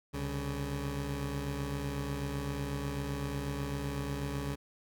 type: tone pair together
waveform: 20% pulse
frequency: 66.55 / 141.1 Hz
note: C2 / C#3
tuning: +30 / +31 cents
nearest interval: octave + minor second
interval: 1301 cents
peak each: -33 / -31 dBFS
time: 0.13-4.56 s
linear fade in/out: 20 ms
effects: none